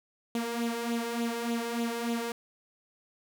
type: tone with flanger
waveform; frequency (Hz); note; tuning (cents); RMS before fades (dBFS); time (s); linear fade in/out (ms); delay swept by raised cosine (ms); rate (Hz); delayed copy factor
sawtooth; 233.9; A#3; +6; -32; 0.35-2.32; 2; 0.28 to 2.38; 3.4; +0.6
effects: none